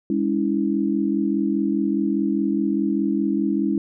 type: tone cluster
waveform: sine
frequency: 204.4 / 280.8 / 325.7 Hz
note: G#3 / C#4 / E4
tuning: -27 / +22 / -21 cents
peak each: -23 dBFS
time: 0.1-3.78 s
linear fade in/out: 2 ms
effects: none